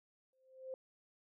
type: tone with exponential growth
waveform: sine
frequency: 522 Hz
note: C5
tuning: 4 cents flat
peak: -39 dBFS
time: 0.33-0.74 s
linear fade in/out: 1 ms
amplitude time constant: 89 ms
effects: none